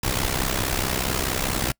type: noise with amplitude modulation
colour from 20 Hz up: pink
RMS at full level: -21 dBFS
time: 0.03-1.72 s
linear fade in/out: 5 ms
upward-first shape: sine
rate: 64.7 Hz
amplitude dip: 80%
effects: noise-tail reverb RT60 0.1 s tail -26 dB re dry